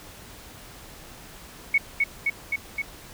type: tone with echo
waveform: sine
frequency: 2217 Hz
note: C#7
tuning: in tune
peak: -16 dBFS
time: 1.74-1.78 s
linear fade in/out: 5 ms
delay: 260 ms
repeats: 4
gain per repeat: -2 dB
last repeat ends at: 2.82 s
effects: pink hiss -45 dBFS RMS until 3.13 s